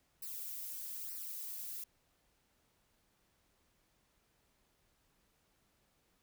violet noise with flanger, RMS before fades -44 dBFS, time 0.22-1.84 s, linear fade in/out 5 ms, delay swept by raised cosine 0.29 to 2.59 ms, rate 1.1 Hz, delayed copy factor -0.7, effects pink hiss -75 dBFS RMS until 6.22 s

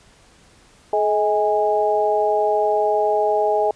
sine tone cluster, 425.7 / 635 / 823 Hz, G#4 / D#5 / G#5, +43 / +35 / -16 cents, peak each -20 dBFS, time 0.93-3.71 s, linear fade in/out 2 ms, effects pink hiss -52 dBFS RMS until 3.75 s + resampled to 22050 Hz

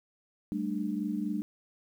sine chord, G suspended second, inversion none, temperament equal with one note detuned, 196 / 220 / 297.9 Hz, G3 / A3 / D4, 0 / 0 / +25 cents, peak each -34 dBFS, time 0.52-1.42 s, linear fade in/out 0 ms, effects 10-bit

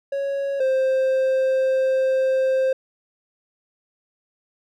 triangle tone pair in turn, 554.4 / 525.7 Hz, C#5 / C5, 0 / +8 cents, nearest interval minor second, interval 92 cents, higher first, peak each -20 / -15 dBFS, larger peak second, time 0.12-0.6 / 0.6-2.73 s, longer second, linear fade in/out 5 ms, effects none

